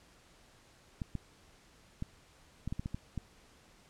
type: clicks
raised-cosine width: 5 ms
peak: -24 dBFS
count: 9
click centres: 1.018 / 1.153 / 2.024 / 2.676 / 2.725 / 2.795 / 2.859 / 2.945 / 3.177 s
effects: pink hiss -62 dBFS RMS until 3.89 s + low-pass 9000 Hz 12 dB/octave